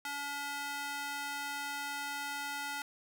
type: tone with high-pass filter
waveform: square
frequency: 285.4 Hz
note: D4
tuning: 49 cents flat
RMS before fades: -39 dBFS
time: 0.05-2.82 s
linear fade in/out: 2 ms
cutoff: 1100 Hz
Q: 1.2
effects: none